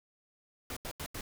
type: noise bursts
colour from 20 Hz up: pink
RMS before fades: -40 dBFS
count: 4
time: 0.7-1.21 s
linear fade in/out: 2 ms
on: 66 ms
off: 82 ms
effects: none